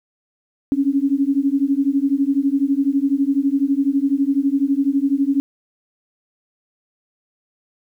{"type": "beating tone pair", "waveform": "sine", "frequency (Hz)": [271.3, 283.3], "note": ["C#4", "C#4"], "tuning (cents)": [-37, 38], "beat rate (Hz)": 12, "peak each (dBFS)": -18, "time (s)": [0.72, 5.4], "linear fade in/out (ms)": 0, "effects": ["9-bit"]}